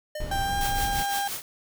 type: tone with exponential decay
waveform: square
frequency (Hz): 606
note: D#5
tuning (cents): -46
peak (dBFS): -31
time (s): 0.15-0.66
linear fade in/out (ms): 5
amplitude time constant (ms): 110
type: noise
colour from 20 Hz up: brown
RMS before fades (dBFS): -31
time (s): 0.2-1.03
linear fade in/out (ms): 5
type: tone with pitch glide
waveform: 35% pulse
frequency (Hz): 789 to 800.9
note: G5 to G5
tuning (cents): +11 to +37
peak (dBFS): -24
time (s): 0.31-1.28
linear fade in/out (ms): 5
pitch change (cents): +26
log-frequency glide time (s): 0.44-0.55
type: noise with tremolo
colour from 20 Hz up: white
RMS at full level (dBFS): -31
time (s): 0.61-1.42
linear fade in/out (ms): 0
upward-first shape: triangle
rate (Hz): 5.9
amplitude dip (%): 80
effects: none